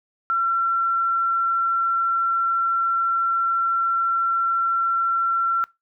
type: tone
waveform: sine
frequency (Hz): 1357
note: E6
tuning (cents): +50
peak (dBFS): -18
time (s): 0.3-5.64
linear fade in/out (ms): 0
effects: noise-tail reverb RT60 0.2 s tail -22 dB re dry